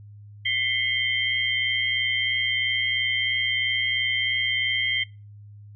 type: tone cluster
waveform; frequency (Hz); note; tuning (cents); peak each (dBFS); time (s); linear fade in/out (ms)
sine; 2022 / 2145 / 3151; B6 / C7 / G7; +40 / +42 / +8; -26 / -27 / -25; 0.45-5.04; 10
effects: noise-tail reverb RT60 0.3 s tail -22 dB re dry + added 103 Hz sine -42 dBFS peak until 5.75 s